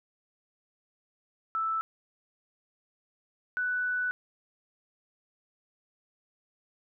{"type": "tone pair in turn", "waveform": "sine", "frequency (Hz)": [1318.5, 1487.9], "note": ["E6", "F#6"], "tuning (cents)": [0, 9], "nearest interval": "major second", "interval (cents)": 209, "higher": "second", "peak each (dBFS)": -27, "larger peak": "neither", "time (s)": [[1.55, 1.81], [3.57, 4.11]], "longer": "second", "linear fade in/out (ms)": 0, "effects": []}